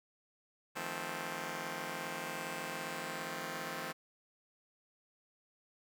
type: chord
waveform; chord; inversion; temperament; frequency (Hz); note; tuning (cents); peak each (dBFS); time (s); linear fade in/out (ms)
5% pulse; F dominant seventh; third; just; 157.15 / 174.61 / 218.3 / 261.9; Eb3 / F3 / A3 / C4; +18 / 0 / -13 / +2; -34; 0.75-3.93; 20
effects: none